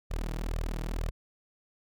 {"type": "tone with flanger", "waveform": "sawtooth", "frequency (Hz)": 40, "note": "D#1", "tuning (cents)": 49, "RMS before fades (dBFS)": -33, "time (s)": [0.1, 1.11], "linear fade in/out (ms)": 20, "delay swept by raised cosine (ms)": [1.6, 6.5], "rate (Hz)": 2.1, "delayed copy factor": 0.7, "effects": []}